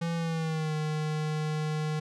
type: tone with pitch glide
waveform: square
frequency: 167.8 to 153.87 Hz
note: E3 to D#3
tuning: +31 to -19 cents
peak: -29 dBFS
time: 0.01-2 s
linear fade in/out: 10 ms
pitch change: -150 cents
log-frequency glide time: 0.15-0.74 s
effects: low-pass 7000 Hz 12 dB/octave